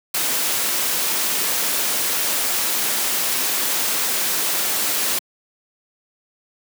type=noise; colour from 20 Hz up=white; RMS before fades=-21 dBFS; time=0.14-5.19 s; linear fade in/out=5 ms; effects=high-pass 200 Hz 12 dB/octave